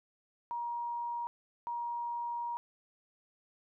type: tone bursts at uneven times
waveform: sine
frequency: 948 Hz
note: A#5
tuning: 29 cents sharp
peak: -34 dBFS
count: 2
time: 0.51-1.27 / 1.67-2.57 s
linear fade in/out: 0 ms
effects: none